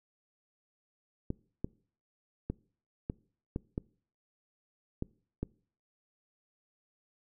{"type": "clicks", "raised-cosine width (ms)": 3, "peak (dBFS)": -20, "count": 8, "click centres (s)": [1.304, 1.645, 2.5, 3.099, 3.561, 3.779, 5.024, 5.43], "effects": ["noise-tail reverb RT60 0.5 s tail -24 dB re dry"]}